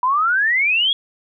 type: exponential sweep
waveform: sine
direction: up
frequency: 979 to 3384 Hz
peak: -14 dBFS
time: 0.03-0.93 s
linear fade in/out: 2 ms
effects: none